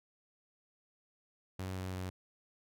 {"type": "tone with pitch steps", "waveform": "sawtooth", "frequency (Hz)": [93.7, 93.05, 92.41], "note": ["F#2", "F#2", "F#2"], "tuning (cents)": [22, 10, -2], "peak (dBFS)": -34, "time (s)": [1.59, 2.1], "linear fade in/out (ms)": 5, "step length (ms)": 170, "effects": []}